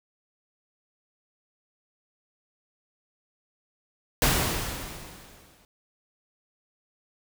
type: noise with exponential decay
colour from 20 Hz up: pink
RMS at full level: -20 dBFS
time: 4.22-5.65 s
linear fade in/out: 1 ms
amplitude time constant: 310 ms
effects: none